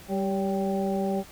harmonic tone with a mistuned harmonic, 195.6 Hz, G3, 4 cents flat, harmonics 1 / 2 / 3 / 4, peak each -27 / -30 / -32 / -33 dBFS, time 0.08-1.24 s, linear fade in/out 50 ms, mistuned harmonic 3, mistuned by -54 cents, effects pink hiss -48 dBFS RMS until 1.31 s

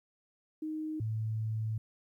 sine tone pair in turn, 311.1 / 109.99 Hz, D#4 / A2, 0 / 0 cents, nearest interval octave + tritone, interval 1800 cents, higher first, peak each -34 / -31 dBFS, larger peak second, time 0.62-1 / 1-1.78 s, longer second, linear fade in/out 5 ms, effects 12-bit

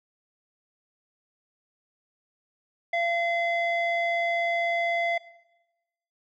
square tone with low-pass filter, 684 Hz, F5, 36 cents flat, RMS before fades -26 dBFS, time 2.93-5.18 s, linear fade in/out 5 ms, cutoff 2400 Hz, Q 4, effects noise-tail reverb RT60 1.0 s tail -18 dB re dry

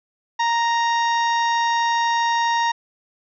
harmonic tone, 932.3 Hz, A#5, in tune, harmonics 1 / 2 / 3 / 4 / 5 / 6 / 7, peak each -18 / -25 / -35 / -31 / -43 / -33 / -43 dBFS, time 0.39-2.72 s, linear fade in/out 10 ms, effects none

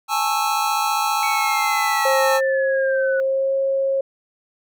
square chord, A major seventh, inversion third, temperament just, 825 / 880 / 1100 / 1320 Hz, G#5 / A5 / C#6 / E6, -12 / 0 / -14 / +2 cents, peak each -24 / -24 / -29 / -24 dBFS, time 0.08-2.41 s, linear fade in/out 50 ms
sine linear sweep, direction down, 2251 to 1469 Hz, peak -24 dBFS, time 1.23-3.2 s, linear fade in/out 0 ms
sine tone with pitch glide, 534 to 541.5 Hz, C5 to C#5, +35 to -41 cents, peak -17 dBFS, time 2.05-4.01 s, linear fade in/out 5 ms, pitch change +24 cents, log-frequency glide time 3.23-3.54 s
effects none

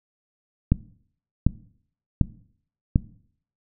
click train, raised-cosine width 5 ms, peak -4 dBFS, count 4, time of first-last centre 0.72-2.959 s, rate 1.34 Hz, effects noise-tail reverb RT60 0.6 s tail -19 dB re dry

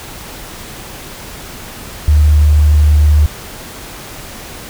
sine tone, 75 Hz, D2, 37 cents sharp, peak -5 dBFS, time 2.08-3.26 s, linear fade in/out 0 ms, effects pink hiss -30 dBFS RMS until 4.69 s

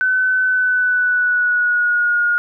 sine tone with pitch glide, 1514 to 1432.3 Hz, F#6 to F6, +39 to +43 cents, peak -13 dBFS, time 0.01-2.38 s, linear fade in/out 0 ms, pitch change -96 cents, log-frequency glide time 0.44-2.23 s, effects none

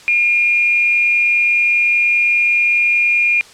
sine tone with amplitude modulation, 2415 Hz, D7, 48 cents sharp, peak -9 dBFS, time 0.08-3.41 s, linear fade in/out 0 ms, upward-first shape sine, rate 249 Hz, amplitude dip 40%, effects white hiss -41 dBFS RMS until 3.53 s + low-pass 7000 Hz 12 dB/octave

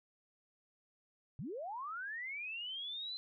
sine linear sweep, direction up, 110 to 4100 Hz, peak -40 dBFS, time 1.39-3.17 s, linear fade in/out 0 ms, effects none

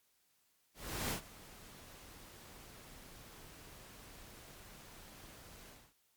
pink noise with ADSR envelope, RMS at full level -36 dBFS, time 0.74-5.94 s, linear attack 370 ms, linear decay 98 ms, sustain -19 dB, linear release 250 ms, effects white hiss -75 dBFS RMS until 6.16 s + MP3 96 kbps

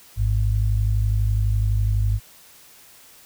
sine tone pair together, 51.86 / 103.83 Hz, G#1 / G#2, -2 / 0 cents, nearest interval octave, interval 1202 cents, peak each -20 dBFS, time 0.16-2.2 s, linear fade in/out 50 ms, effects white hiss -49 dBFS RMS until 3.25 s

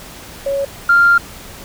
sine tone pair in turn, 555 / 1393.7 Hz, C#5 / F6, +2 / -4 cents, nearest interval octave + major third, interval 1594 cents, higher second, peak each -15 / -6 dBFS, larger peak second, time 0.46-0.65 / 0.89-1.18 s, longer second, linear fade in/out 5 ms, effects tanh soft clip ceiling -2 dBFS + pink hiss -35 dBFS RMS until 1.64 s

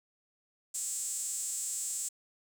sawtooth tone with high-pass filter, 278.8 Hz, C#4, 10 cents sharp, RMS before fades -36 dBFS, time 0.74-2.09 s, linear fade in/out 10 ms, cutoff 7700 Hz, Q 6.9, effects none

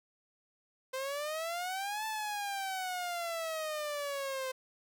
sawtooth exponential two-way sweep, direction up then down, 516 to 880 to 516 Hz, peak -31 dBFS, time 0.93-4.52 s, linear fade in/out 10 ms, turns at 2.06 s, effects none

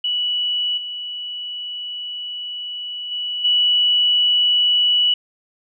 sine tone with level steps, 2947 Hz, F#7, 8 cents flat, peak -18 / -26 / -22 / -13 dBFS, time 0.04-5.14 s, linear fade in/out 5 ms, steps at 0.77 / 3.11 / 3.44 s, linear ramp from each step 10 ms, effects none

